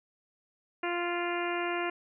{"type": "harmonic tone with a mistuned harmonic", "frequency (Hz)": 348.3, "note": "F4", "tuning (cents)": -5, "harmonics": [1, 2, 3, 4, 5, 6, 7, 8], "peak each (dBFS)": [-33, -36, -38, -39, -40, -41, -41, -42], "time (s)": [0.83, 1.9], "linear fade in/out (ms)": 5, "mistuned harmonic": 7, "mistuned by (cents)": -15, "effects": []}